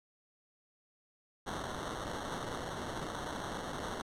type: noise with sample-and-hold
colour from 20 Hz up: white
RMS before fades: -40 dBFS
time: 1.46-4.02 s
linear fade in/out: 10 ms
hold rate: 2450 Hz
effects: low-pass 9000 Hz 12 dB/octave